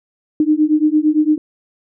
sine beating tone pair, 301.4 / 310.2 Hz, D4 / D#4, +45 / -5 cents, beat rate 8.8 Hz, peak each -14 dBFS, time 0.4-1.38 s, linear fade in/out 2 ms, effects none

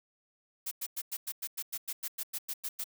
blue noise bursts, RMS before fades -36 dBFS, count 15, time 0.66-2.842 s, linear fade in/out 10 ms, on 54 ms, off 98 ms, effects none

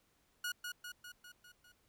sawtooth tone with echo, 1450 Hz, F#6, 35 cents flat, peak -33 dBFS, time 0.44-0.52 s, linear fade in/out 5 ms, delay 200 ms, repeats 6, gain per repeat -4 dB, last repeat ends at 1.72 s, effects pink hiss -74 dBFS RMS until 1.88 s

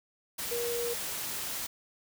sine tone in noise, 474.8 Hz, A#4, 32 cents sharp, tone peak -31 dBFS, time 0.51-0.94 s, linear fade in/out 10 ms, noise white, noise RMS -36 dBFS, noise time 0.38-1.67 s, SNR +2 dB, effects none

